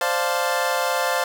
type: chord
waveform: 25% pulse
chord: D minor seventh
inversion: third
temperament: equal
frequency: 523.3 / 587.3 / 698.5 / 880 Hz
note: C5 / D5 / F5 / A5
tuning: 0 / 0 / 0 / 0 cents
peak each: -21 / -24 / -21 / -24 dBFS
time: 0.01-1.24 s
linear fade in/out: 2 ms
effects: none